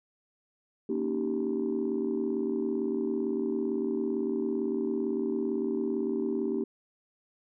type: chord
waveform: sine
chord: Eb dominant seventh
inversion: second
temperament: just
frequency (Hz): 233.3 / 280 / 311.1 / 388.9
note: Bb3 / Db4 / Eb4 / G4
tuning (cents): +2 / +18 / 0 / -14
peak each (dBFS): -32 / -34 / -33 / -30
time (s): 0.89-6.64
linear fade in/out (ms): 5
effects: tanh soft clip ceiling -20 dBFS